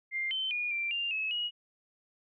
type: tone with pitch steps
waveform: sine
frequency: 2100 / 3081 / 2441 / 2359 / 2794 / 2583 / 2898 Hz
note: C7 / G7 / D#7 / D7 / F7 / E7 / F#7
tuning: +6 / -31 / -34 / +7 / 0 / -36 / -37 cents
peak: -30 dBFS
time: 0.11-1.51 s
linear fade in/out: 50 ms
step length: 200 ms
effects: none